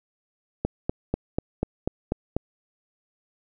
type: click train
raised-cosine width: 2 ms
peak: -10 dBFS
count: 8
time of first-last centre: 0.65-2.366 s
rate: 4.08 Hz
effects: none